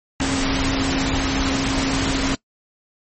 sine tone in noise, 269.6 Hz, C#4, 48 cents flat, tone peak -22 dBFS, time 0.2-2.35 s, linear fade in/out 2 ms, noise pink, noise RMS -22 dBFS, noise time 0.2-2.35 s, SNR -3 dB, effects noise-tail reverb RT60 0.1 s tail -21 dB re dry + MP3 32 kbps

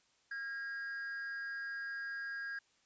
triangle tone with amplitude modulation, 1629 Hz, G#6, 34 cents flat, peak -35 dBFS, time 0.31-2.59 s, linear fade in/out 5 ms, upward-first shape sine, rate 255 Hz, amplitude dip 50%, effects white hiss -72 dBFS RMS until 2.85 s + resampled to 16000 Hz

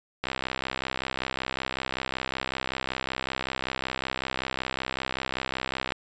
click train, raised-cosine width 0.3 ms, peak -12 dBFS, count 372, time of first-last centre 0.24-5.921 s, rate 65.3 Hz, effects resampled to 16000 Hz

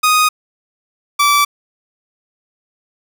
sawtooth tone pair in turn, 1244.5 / 1157.2 Hz, D#6 / D6, 0 / -26 cents, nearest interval minor second, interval 126 cents, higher first, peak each -6 dBFS, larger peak neither, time 0.03-0.29 / 1.19-1.45 s, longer neither, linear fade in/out 10 ms, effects none

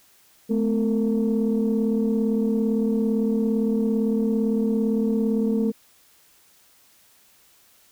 sine tone cluster, 215.9 / 253.6 / 454.6 Hz, A3 / B3 / A#4, -33 / +46 / -43 cents, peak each -20 / -26 / -25 dBFS, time 0.49-5.72 s, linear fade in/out 20 ms, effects tanh soft clip ceiling -13 dBFS + white hiss -57 dBFS RMS until 7.91 s

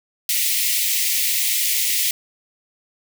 white high-pass noise, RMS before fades -20 dBFS, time 0.29-2.11 s, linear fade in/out 2 ms, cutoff 1900 Hz, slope 96 dB/octave, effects none

